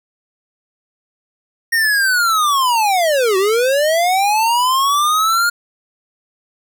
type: linear two-way sweep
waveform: square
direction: down then up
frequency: 1864.7 to 368.4 to 1427 Hz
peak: -13 dBFS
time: 1.72-5.5 s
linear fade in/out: 10 ms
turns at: 3.37 s
effects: none